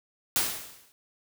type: noise with exponential decay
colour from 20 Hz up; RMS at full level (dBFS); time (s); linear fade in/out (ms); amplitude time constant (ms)
white; -23; 0.36-0.92; 0; 120
effects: none